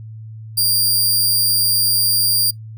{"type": "tone", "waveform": "15% pulse", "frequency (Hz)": 4773, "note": "D8", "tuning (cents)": 27, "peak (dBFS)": -7, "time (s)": [0.57, 2.51], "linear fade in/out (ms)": 10, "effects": ["noise-tail reverb RT60 0.1 s tail -19 dB re dry", "added 110 Hz sine -31 dBFS peak until 2.77 s"]}